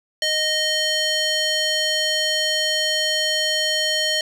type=tone with band-pass filter; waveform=square; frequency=620 Hz; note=D#5; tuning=6 cents flat; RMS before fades=-21 dBFS; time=0.22-4.21 s; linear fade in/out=2 ms; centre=3900 Hz; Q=1.5; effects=none